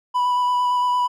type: tone with vibrato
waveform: triangle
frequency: 987.8 Hz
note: B5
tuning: in tune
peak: -15 dBFS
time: 0.14-1.08 s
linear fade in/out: 20 ms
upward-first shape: square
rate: 8.8 Hz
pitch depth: 10 cents each way
effects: none